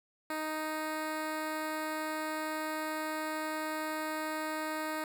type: tone with notch filter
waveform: 10% pulse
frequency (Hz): 311.1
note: D#4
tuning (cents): 0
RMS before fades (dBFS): -36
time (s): 0.3-5.04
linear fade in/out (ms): 2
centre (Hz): 5900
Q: 1.4
effects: none

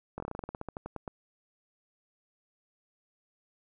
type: slowing click train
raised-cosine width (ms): 1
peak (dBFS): -23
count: 17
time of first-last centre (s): 0.18-1.078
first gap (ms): 21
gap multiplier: 1.12
effects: none

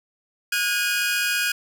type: tone cluster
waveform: sawtooth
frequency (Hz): 1445 / 1629 / 2481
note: F#6 / G#6 / D#7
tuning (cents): -41 / -34 / -6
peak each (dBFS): -22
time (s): 0.52-1.52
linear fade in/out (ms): 5
effects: none

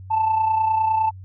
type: tone with amplitude modulation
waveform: sine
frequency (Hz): 880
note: A5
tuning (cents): 0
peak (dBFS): -13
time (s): 0.1-1.11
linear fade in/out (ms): 20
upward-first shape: sine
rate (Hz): 29.8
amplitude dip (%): 55
effects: tanh soft clip ceiling -13 dBFS + added 94 Hz sine -36 dBFS peak until 1.24 s

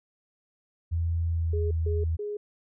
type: tone with pitch glide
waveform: sine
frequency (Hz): 83.6 to 81.5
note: E2 to E2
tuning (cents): +25 to -19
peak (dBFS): -24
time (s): 0.91-2.17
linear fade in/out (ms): 20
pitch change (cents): -44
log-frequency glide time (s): 1.29-1.6
type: tone bursts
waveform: sine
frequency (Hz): 415.3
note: G#4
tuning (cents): 0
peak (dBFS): -30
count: 3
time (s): 1.53-2.37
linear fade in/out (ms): 5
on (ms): 180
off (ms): 150
effects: none

